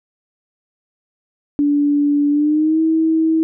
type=tone with pitch glide; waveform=sine; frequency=289.5 to 321.2 Hz; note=D4 to E4; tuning=-25 to -45 cents; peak=-12 dBFS; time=1.59-3.43 s; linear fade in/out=0 ms; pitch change=+180 cents; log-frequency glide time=2.3-2.81 s; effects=none